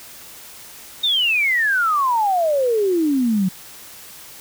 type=exponential sweep; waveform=sine; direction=down; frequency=3729 to 180 Hz; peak=-15 dBFS; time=1.03-3.49 s; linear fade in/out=10 ms; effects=white hiss -40 dBFS RMS until 4.4 s